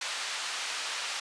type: band-pass noise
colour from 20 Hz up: white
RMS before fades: -35 dBFS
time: 0.01-1.2 s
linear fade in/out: 5 ms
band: 850 to 4800 Hz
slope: 12 dB/octave
effects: resampled to 22050 Hz